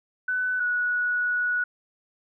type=tone pair in turn; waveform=sine; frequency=1500 / 1465.7 Hz; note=F#6 / F#6; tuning=+23 / -17 cents; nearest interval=unison; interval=40 cents; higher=first; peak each=-23 / -22 dBFS; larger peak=second; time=0.28-0.6 / 0.6-1.64 s; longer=second; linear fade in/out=5 ms; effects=none